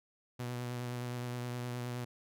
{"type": "tone with vibrato", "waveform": "sawtooth", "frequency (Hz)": 122.5, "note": "B2", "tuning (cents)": -14, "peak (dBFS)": -33, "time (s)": [0.39, 2.05], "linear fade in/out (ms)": 10, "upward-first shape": "triangle", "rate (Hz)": 9.6, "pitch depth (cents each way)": 25, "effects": []}